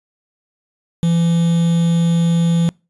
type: tone with quantisation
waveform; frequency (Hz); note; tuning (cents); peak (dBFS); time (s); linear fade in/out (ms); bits
triangle; 168.5; E3; +38; -10; 1.03-2.69; 0; 5
effects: noise-tail reverb RT60 0.3 s tail -26 dB re dry + resampled to 24000 Hz